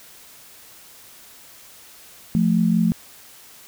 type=tone pair together; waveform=sine; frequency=174.61 / 220 Hz; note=F3 / A3; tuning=0 / 0 cents; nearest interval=major third; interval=400 cents; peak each=-18 dBFS; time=2.35-2.92 s; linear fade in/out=0 ms; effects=white hiss -46 dBFS RMS until 3.67 s